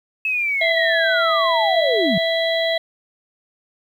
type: linear sweep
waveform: sine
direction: down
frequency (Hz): 2606 to 159.3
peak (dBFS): -18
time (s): 0.25-2.18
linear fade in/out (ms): 2
type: harmonic tone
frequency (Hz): 659.3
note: E5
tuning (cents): 0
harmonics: 1 / 3 / 5 / 6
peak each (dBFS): -19 / -24 / -26 / -27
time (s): 0.61-2.78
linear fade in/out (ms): 5
effects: 8-bit